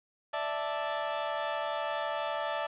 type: chord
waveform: 30% pulse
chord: D suspended second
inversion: none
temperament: equal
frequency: 587.3 / 659.3 / 880 Hz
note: D5 / E5 / A5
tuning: 0 / 0 / 0 cents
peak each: -33 dBFS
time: 0.33-2.67 s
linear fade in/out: 10 ms
effects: resampled to 8000 Hz + 9-bit